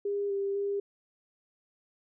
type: tone with pitch steps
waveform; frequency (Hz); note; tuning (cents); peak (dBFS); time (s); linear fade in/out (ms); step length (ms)
sine; 404.3 / 396.4 / 401.5; G#4 / G4 / G4; -46 / +19 / +41; -28; 0.05-0.8; 5; 250
effects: none